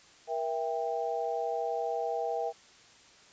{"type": "chord", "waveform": "sine", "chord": "E diminished", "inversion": "second", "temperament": "just", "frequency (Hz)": [474.7, 659.3, 791.1], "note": ["Bb4", "E5", "G5"], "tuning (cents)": [31, 0, 16], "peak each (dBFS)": -34, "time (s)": [0.27, 2.53], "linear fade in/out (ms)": 50, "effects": ["white hiss -57 dBFS RMS until 3.32 s", "resampled to 16000 Hz"]}